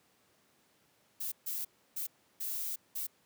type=noise bursts at uneven times; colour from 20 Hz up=violet; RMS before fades=-37 dBFS; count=5; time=1.2-1.32 / 1.46-1.65 / 1.96-2.07 / 2.4-2.76 / 2.95-3.07 s; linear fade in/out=10 ms; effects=pink hiss -69 dBFS RMS until 3.25 s + high-pass 150 Hz 12 dB/octave